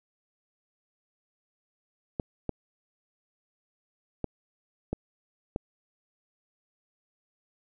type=clicks; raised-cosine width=2 ms; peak=-16 dBFS; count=5; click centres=2.198 / 2.493 / 4.243 / 4.93 / 5.561 s; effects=none